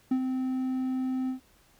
triangle tone with ADSR envelope, 258.9 Hz, C4, 18 cents flat, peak -19 dBFS, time 0.11-1.4 s, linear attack 6 ms, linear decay 74 ms, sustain -6 dB, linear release 110 ms, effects pink hiss -62 dBFS RMS until 1.79 s

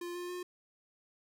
square tone with pitch steps, 349.2 / 353.7 / 358.2 Hz, F4 / F4 / F4, 0 / +22 / +44 cents, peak -39 dBFS, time 0.01-0.43 s, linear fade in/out 5 ms, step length 140 ms, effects none

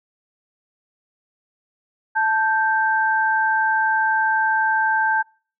sine tone pair together, 880 / 1568 Hz, A5 / G6, 0 / 0 cents, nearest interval minor seventh, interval 1000 cents, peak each -19 dBFS, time 2.15-5.23 s, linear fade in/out 20 ms, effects noise-tail reverb RT60 0.4 s tail -26 dB re dry

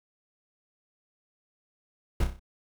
brown noise with echo, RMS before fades -22 dBFS, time 2.2-2.24 s, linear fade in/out 5 ms, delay 31 ms, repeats 5, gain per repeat -6 dB, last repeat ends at 2.395 s, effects none

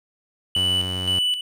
triangle tone with tremolo, 2972 Hz, F#7, 7 cents sharp, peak -17 dBFS, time 0.55-1.41 s, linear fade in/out 2 ms, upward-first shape square, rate 1.9 Hz, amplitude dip 60%
sawtooth tone, 92.1 Hz, F#2, 7 cents flat, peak -24 dBFS, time 0.56-1.19 s, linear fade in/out 5 ms
effects none

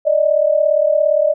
sine tone pair together, 584.9 / 622.3 Hz, D5 / D#5, -7 / 0 cents, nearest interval minor second, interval 107 cents, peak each -14 dBFS, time 0.05-1.34 s, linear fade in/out 20 ms, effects none

